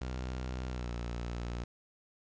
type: tone with pitch glide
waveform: sawtooth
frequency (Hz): 63.2 to 59.31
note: B1 to A#1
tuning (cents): +41 to +31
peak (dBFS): -32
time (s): 0.01-1.64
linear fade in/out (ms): 5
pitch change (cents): -110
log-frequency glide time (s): 0.69-0.92
effects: resampled to 16000 Hz + 10-bit